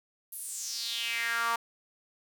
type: tone with high-pass filter sweep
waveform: sawtooth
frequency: 232.4 Hz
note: A#3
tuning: 5 cents flat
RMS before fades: -33 dBFS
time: 0.32-1.56 s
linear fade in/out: 5 ms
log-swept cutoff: 12000 to 1000 Hz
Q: 4.3
effects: none